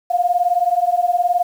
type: beating tone pair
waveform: sine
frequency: 698.5 / 717.5 Hz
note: F5 / F5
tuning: 0 / +47 cents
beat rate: 19 Hz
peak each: -17 dBFS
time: 0.1-1.43 s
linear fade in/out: 10 ms
effects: 7-bit